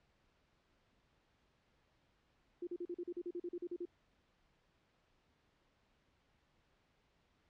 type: tone bursts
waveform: sine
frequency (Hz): 350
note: F4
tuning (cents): +4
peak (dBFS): -39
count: 14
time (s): 2.62-3.854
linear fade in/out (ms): 5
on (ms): 51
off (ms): 40
effects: pink hiss -75 dBFS RMS until 7.49 s + low-pass 4000 Hz 12 dB/octave